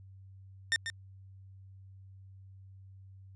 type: tone with echo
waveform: sawtooth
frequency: 1816 Hz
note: A#6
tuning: 46 cents flat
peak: -22 dBFS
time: 0.72-0.76 s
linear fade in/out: 0 ms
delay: 140 ms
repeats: 1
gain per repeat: -9 dB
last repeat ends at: 0.9 s
effects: added 96 Hz sine -50 dBFS peak until 3.35 s + resampled to 22050 Hz